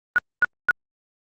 sine tone bursts, 1455 Hz, F#6, 29 cents flat, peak -13 dBFS, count 3, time 0.16-0.709 s, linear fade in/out 0 ms, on 23 ms, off 240 ms, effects Opus 24 kbps

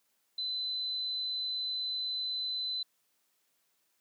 sine tone, 4026 Hz, B7, 33 cents sharp, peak -32 dBFS, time 0.38-2.83 s, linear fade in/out 5 ms, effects white hiss -75 dBFS RMS until 4 s + high-pass 150 Hz 12 dB/octave

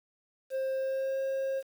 triangle tone with pitch glide, 530 to 536.8 Hz, C5 to C5, +22 to +44 cents, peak -27 dBFS, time 0.5-1.63 s, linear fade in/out 50 ms, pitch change +22 cents, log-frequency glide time 0.75-1.2 s, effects 9-bit

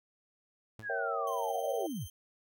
sawtooth tone with exponential decay, 109.8 Hz, A2, 3 cents flat, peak -39 dBFS, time 0.79-0.95 s, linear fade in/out 0 ms, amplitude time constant 33 ms
sine linear sweep, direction down, 1713 to 49.3 Hz, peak -35 dBFS, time 0.82-2.08 s, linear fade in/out 50 ms
sine chord, A# diminished seventh, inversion none, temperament equal with one note detuned, 466.2 / 554.4 / 659.3 / 771.9 Hz, A#4 / C#5 / E5 / G5, 0 / 0 / 0 / -27 cents, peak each -38 dBFS, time 0.89-1.87 s, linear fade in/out 10 ms
10% pulse tone with tremolo, 3136 Hz, G7, in tune, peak -38 dBFS, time 1.27-2.1 s, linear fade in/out 2 ms, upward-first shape triangle, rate 19 Hz, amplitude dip 50%
effects none

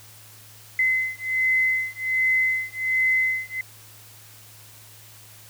sine beating tone pair, 2045 / 2046.3 Hz, C7 / C7, -40 / -39 cents, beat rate 1.3 Hz, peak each -23 dBFS, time 0.79-3.61 s, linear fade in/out 2 ms, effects added 107 Hz sine -51 dBFS peak until 5.49 s + white hiss -48 dBFS RMS until 5.49 s

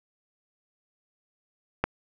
click, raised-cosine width 0.5 ms, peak -8 dBFS, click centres 1.84 s, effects none

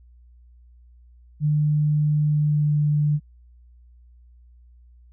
sine tone with pitch glide, 150 to 148.62 Hz, D3 to D3, +37 to +21 cents, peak -17 dBFS, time 1.4-3.2 s, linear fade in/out 50 ms, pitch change -16 cents, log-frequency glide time 2.28-2.78 s, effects added 60 Hz sine -48 dBFS peak until 5.12 s

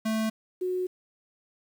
square / sine tone pair in turn, 220 / 366.3 Hz, A3 / F#4, 0 / -17 cents, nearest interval major sixth, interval 883 cents, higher second, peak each -26 dBFS, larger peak neither, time 0.05-0.3 / 0.61-0.87 s, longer second, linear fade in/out 10 ms, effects 9-bit

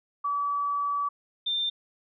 sine tone pair in turn, 1147 / 3590 Hz, D6 / A7, -41 / +34 cents, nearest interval octave + minor sixth, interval 1975 cents, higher second, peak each -25 dBFS, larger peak neither, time 0.24-1.09 / 1.46-1.7 s, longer first, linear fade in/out 10 ms, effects none

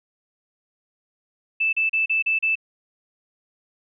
sine tone bursts, 2637 Hz, E7, in tune, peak -18 dBFS, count 6, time 1.6-2.555 s, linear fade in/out 10 ms, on 130 ms, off 35 ms, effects none

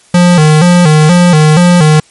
square tone with vibrato, 164.81 Hz, E3, in tune, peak -3 dBFS, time 0.14-2 s, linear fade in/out 5 ms, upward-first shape square, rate 2.1 Hz, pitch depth 120 cents each way, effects white hiss -44 dBFS RMS until 2.1 s + MP3 48 kbps

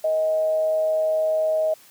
sine tone with amplitude modulation, 630 Hz, D#5, 21 cents sharp, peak -17 dBFS, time 0.04-1.74 s, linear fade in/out 5 ms, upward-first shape sine, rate 171 Hz, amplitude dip 30%, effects white hiss -51 dBFS RMS until 1.9 s + high-pass 100 Hz 12 dB/octave

